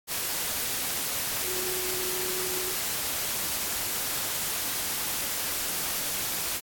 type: tone in noise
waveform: sine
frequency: 368.3 Hz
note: F#4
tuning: 8 cents flat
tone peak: -36 dBFS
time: 1.43-2.76 s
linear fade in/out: 50 ms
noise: white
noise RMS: -30 dBFS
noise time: 0.07-6.61 s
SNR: -9 dB
effects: AAC 64 kbps